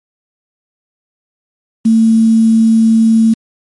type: tone with quantisation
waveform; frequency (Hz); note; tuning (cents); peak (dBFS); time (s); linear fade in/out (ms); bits
sine; 224.3; A3; +34; -5; 1.85-3.34; 10; 5
effects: MP3 48 kbps